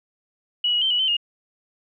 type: tone with pitch steps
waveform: sine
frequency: 2927 / 2907 / 3117 / 2937 / 3077 / 2848 Hz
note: F#7 / F#7 / G7 / F#7 / G7 / F7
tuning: -19 / -31 / -11 / -13 / -33 / +33 cents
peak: -18 dBFS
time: 0.64-1.168 s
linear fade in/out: 5 ms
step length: 88 ms
effects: none